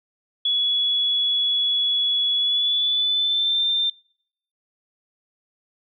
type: tone with pitch glide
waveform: sine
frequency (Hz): 3385 to 3586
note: G#7 to A7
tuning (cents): +32 to +32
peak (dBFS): -18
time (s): 0.45-3.9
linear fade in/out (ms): 5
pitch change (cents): +100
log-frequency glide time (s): 2.36-3.66
effects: noise-tail reverb RT60 0.7 s tail -26 dB re dry